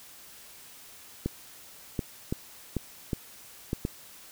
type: clicks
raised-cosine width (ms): 3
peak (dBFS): -15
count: 7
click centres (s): 1.26 / 1.992 / 2.325 / 2.767 / 3.132 / 3.731 / 3.851
effects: white hiss -50 dBFS RMS until 4.31 s